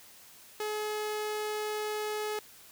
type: tone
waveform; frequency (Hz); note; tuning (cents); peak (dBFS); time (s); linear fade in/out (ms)
sawtooth; 424.7; G#4; +39; -28; 0.6-2.39; 2
effects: white hiss -54 dBFS RMS until 2.71 s